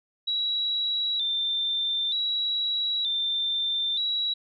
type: tone with vibrato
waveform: sine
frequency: 3729 Hz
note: A#7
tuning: in tune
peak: -24 dBFS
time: 0.27-4.34 s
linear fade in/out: 10 ms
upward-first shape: square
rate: 0.54 Hz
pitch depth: 73 cents each way
effects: none